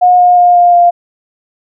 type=tone with pitch steps; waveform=sine; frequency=721 / 715.2 / 709.4 / 703.7 / 698.1 Hz; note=F#5 / F5 / F5 / F5 / F5; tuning=-45 / +41 / +27 / +13 / -1 cents; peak=-3 dBFS; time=0.01-0.91 s; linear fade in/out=20 ms; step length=180 ms; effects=none